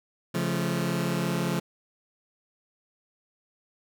sawtooth chord, Db augmented, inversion none, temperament just, 138.59 / 173.24 / 216.5 Hz, Db3 / F3 / A3, 0 / -14 / -28 cents, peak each -27 / -24 / -28 dBFS, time 0.34-1.6 s, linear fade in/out 10 ms, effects none

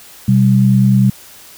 sine tone pair together, 125.93 / 196 Hz, B2 / G3, +34 / 0 cents, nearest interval minor sixth, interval 766 cents, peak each -10 dBFS, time 0.28-1.1 s, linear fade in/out 5 ms, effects white hiss -39 dBFS RMS until 1.57 s

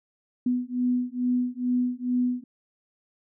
sine beating tone pair, 246.9 / 249.2 Hz, B3 / B3, 0 / +16 cents, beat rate 2.3 Hz, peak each -26 dBFS, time 0.46-2.44 s, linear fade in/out 5 ms, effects none

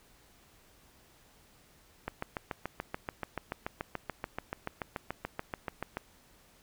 click train, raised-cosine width 0.5 ms, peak -19 dBFS, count 28, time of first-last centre 2.08-5.97 s, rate 6.94 Hz, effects pink hiss -62 dBFS RMS until 6.62 s

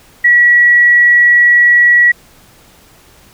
sine tone, 1930 Hz, B6, 40 cents flat, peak -4 dBFS, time 0.24-2.12 s, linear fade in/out 10 ms, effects pink hiss -44 dBFS RMS until 3.33 s

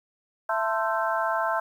harmonic tone with a mistuned harmonic, 222 Hz, A3, 16 cents sharp, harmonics 3 / 4 / 5 / 6 / 7, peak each -28 / -29 / -30 / -31 / -31 dBFS, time 0.49-1.6 s, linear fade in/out 5 ms, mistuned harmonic 5, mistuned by -99 cents, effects 9-bit

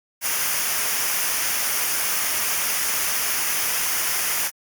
white noise with comb filter, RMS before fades -23 dBFS, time 0.21-4.51 s, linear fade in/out 50 ms, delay 0.25 ms, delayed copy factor -0.6, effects Opus 48 kbps

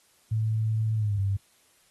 sine tone with pitch glide, 110 to 98.57 Hz, A2 to G2, 0 to +10 cents, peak -23 dBFS, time 0.31-1.37 s, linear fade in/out 10 ms, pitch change -190 cents, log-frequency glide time 0.96-1.2 s, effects white hiss -63 dBFS RMS until 1.9 s + AAC 32 kbps

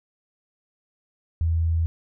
sine tone, 82.3 Hz, E2, 2 cents flat, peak -19 dBFS, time 1.41-1.86 s, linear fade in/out 0 ms, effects none

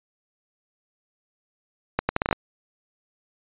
accelerating click train, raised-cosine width 0.5 ms, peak -6 dBFS, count 8, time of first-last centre 1.99-2.328 s, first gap 100 ms, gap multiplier 0.74, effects resampled to 8000 Hz

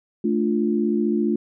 sine chord, D minor, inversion second, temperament equal, 220 / 293.7 / 349.2 Hz, A3 / D4 / F4, 0 / 0 / 0 cents, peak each -21 / -25 / -23 dBFS, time 0.24-1.36 s, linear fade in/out 5 ms, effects none

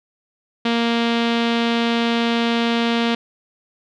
sawtooth tone with low-pass filter, 233.1 Hz, A#3, in tune, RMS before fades -19 dBFS, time 0.65-3.15 s, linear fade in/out 5 ms, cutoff 3500 Hz, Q 2.5, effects none

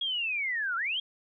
sine linear two-way sweep, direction down then up, 3322 to 1334 to 3322 Hz, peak -28 dBFS, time 0.01-1 s, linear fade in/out 5 ms, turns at 0.76 s, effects none

